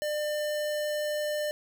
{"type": "tone", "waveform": "square", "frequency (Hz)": 599, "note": "D5", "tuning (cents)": 34, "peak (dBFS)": -29, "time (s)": [0.02, 1.51], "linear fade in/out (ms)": 0, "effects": []}